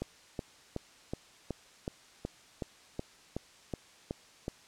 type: click train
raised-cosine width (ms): 2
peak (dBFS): -21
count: 13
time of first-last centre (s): 0.02-4.481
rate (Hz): 2.69
effects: white hiss -58 dBFS RMS until 4.67 s + low-pass 7000 Hz 12 dB/octave